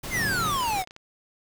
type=noise; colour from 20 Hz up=pink; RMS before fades=-35 dBFS; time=0.03-0.83 s; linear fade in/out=10 ms
type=exponential sweep; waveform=square; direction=down; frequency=2166 to 708 Hz; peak=-25 dBFS; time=0.1-0.85 s; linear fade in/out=50 ms
type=chord; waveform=sawtooth; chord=F# minor; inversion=first; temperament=equal; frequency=110 / 138.59 / 185 Hz; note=A2 / C#3 / F#3; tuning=0 / 0 / 0 cents; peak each=-32 dBFS; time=0.11-0.55 s; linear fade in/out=50 ms
type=clicks; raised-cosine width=0.2 ms; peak=-27 dBFS; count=8; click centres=0.487 / 0.532 / 0.668 / 0.728 / 0.839 / 0.874 / 0.909 / 0.964 s
effects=none